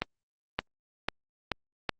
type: accelerating click train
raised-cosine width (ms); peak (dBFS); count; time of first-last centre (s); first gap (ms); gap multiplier
0.3; -11; 5; 0.02-1.893; 570; 0.87
effects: Opus 32 kbps